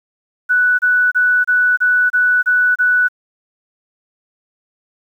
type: tone bursts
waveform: sine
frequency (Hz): 1482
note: F#6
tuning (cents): +2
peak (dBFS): -10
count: 8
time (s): 0.49-3.086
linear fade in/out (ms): 20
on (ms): 300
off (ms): 28
effects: 8-bit